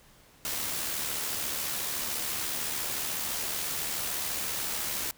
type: noise with amplitude modulation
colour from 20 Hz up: white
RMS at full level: -31 dBFS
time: 0.45-5.11 s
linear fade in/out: 0 ms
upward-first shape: sine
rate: 74 Hz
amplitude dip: 35%
effects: pink hiss -58 dBFS RMS until 5.17 s